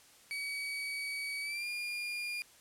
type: tone with pitch glide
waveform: 35% pulse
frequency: 2268 to 2417 Hz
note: C#7 to D7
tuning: +39 to +49 cents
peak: -34 dBFS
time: 0.31-2.42 s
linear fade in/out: 0 ms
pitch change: +110 cents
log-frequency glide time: 1.41-1.67 s
effects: white hiss -60 dBFS RMS until 2.6 s + low-pass 11000 Hz 12 dB/octave